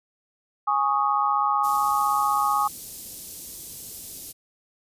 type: chord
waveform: sine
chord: Ab suspended fourth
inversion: none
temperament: equal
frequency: 830.6 / 1108.7 / 1244.5 Hz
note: Ab5 / Db6 / Eb6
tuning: 0 / 0 / 0 cents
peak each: -24 dBFS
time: 0.67-2.68 s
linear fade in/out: 10 ms
type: band-stop noise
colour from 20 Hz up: white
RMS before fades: -37 dBFS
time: 1.63-4.33 s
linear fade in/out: 20 ms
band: 350 to 5600 Hz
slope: 12 dB/octave
effects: resampled to 32000 Hz